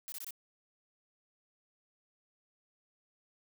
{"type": "noise bursts", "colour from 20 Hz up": "blue", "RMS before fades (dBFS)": -43, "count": 4, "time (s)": [0.08, 0.307], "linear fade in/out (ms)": 0, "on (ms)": 41, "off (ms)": 21, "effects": []}